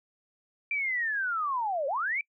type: linear two-way sweep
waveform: sine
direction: down then up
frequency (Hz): 2368 to 523.3 to 2368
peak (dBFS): -27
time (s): 0.71-2.21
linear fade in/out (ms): 2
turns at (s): 1.87
effects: noise-tail reverb RT60 0.1 s tail -26 dB re dry